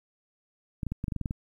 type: clicks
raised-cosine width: 5 ms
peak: -19 dBFS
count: 10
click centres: 0.832 / 0.867 / 0.92 / 1.041 / 1.082 / 1.122 / 1.163 / 1.213 / 1.258 / 1.309 s
effects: 10-bit